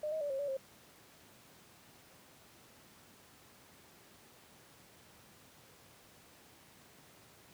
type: tone with pitch steps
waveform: sine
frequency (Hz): 606 / 630 / 579 / 539 / 572 / 535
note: D#5 / D#5 / D5 / C#5 / D5 / C5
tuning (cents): -46 / +21 / -25 / -49 / -46 / +38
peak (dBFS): -34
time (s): 0.03-0.57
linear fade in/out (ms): 5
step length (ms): 90
effects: pink hiss -60 dBFS RMS until 7.53 s + high-pass 100 Hz 12 dB/octave